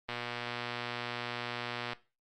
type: click train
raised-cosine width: 0.3 ms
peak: -20 dBFS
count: 222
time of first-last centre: 0.09-1.932 s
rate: 120 Hz
effects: noise-tail reverb RT60 0.3 s tail -18 dB re dry + Opus 32 kbps